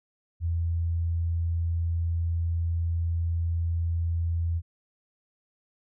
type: tone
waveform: sine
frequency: 84 Hz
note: E2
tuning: 33 cents sharp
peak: -24 dBFS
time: 0.4-4.62 s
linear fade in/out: 50 ms
effects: none